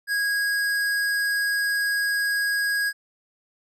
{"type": "tone with hard clipping", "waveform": "sine", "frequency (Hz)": 1647, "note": "G#6", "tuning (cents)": -15, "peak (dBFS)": -23, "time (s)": [0.07, 2.93], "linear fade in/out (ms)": 50, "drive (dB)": 15, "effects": []}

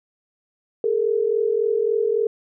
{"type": "tone pair together", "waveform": "sine", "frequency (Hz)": [415.3, 458.9], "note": ["G#4", "A#4"], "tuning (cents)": [0, -27], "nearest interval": "major second", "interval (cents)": 173, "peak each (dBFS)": [-21, -20], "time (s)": [0.84, 2.27], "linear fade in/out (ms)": 2, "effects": []}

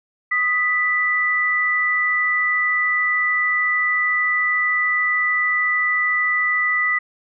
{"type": "tone pair together", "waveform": "sine", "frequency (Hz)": [1244.5, 1975.5], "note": ["D#6", "B6"], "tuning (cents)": [0, 0], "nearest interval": "minor sixth", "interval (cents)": 800, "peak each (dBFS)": [-24, -17], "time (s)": [0.31, 6.99], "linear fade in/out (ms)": 10, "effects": []}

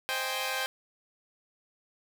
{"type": "chord", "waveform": "10% pulse", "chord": "Ab major seventh", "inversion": "first", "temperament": "equal", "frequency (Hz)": [523.3, 622.3, 784, 830.6], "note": ["C5", "Eb5", "G5", "Ab5"], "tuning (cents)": [0, 0, 0, 0], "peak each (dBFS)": [-26, -31, -26, -30], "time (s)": [0.09, 0.66], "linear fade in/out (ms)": 0, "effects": []}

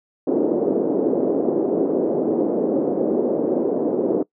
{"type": "band-pass noise", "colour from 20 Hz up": "pink", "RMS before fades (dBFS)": -20, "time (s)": [0.27, 4.23], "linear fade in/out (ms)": 5, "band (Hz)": [280, 490], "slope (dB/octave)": 24, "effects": ["noise-tail reverb RT60 0.1 s tail -22 dB re dry"]}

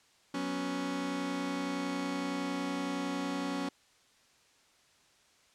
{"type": "chord", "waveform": "sawtooth", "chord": "F# suspended fourth", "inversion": "none", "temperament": "just", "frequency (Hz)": [185, 246.7, 277.5], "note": ["F#3", "B3", "C#4"], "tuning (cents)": [0, -2, 2], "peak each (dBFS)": [-36, -36, -30], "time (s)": [0.34, 3.69], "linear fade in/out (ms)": 5, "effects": ["white hiss -65 dBFS RMS until 5.54 s", "low-pass 7000 Hz 12 dB/octave"]}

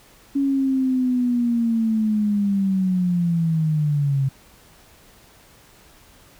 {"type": "linear sweep", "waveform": "sine", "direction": "down", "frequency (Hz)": [279.4, 133.5], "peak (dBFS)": -17, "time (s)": [0.35, 4.29], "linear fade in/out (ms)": 10, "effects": ["pink hiss -51 dBFS RMS until 6.39 s"]}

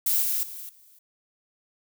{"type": "noise with level steps", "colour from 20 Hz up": "violet", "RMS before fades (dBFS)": [-23, -26, -39, -55], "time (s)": [0.06, 0.99], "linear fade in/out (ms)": 5, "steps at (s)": [0.22, 0.43, 0.69], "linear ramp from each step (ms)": 2, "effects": []}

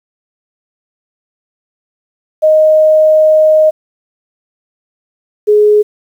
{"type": "tone pair in turn", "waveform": "sine", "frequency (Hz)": [622.3, 419.7], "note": ["D#5", "G#4"], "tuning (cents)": [0, 18], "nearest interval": "perfect fifth", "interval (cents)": 682, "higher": "first", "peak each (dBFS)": -4, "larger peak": "neither", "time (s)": [[2.42, 3.71], [5.47, 5.83]], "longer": "first", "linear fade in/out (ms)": 20, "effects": ["7-bit"]}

